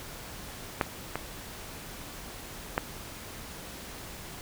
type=clicks; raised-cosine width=0.5 ms; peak=-9 / -15 / -10 dBFS; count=3; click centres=0.812 / 1.156 / 2.779 s; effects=pink hiss -43 dBFS RMS until 4.41 s